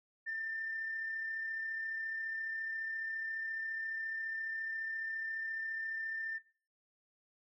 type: tone with amplitude modulation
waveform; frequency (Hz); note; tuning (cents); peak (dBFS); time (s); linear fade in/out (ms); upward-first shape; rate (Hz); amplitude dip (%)
sine; 1792; A6; +31; -34; 0.26-6.39; 20; sine; 34.5; 30
effects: noise-tail reverb RT60 0.4 s tail -20 dB re dry + tanh soft clip ceiling -30 dBFS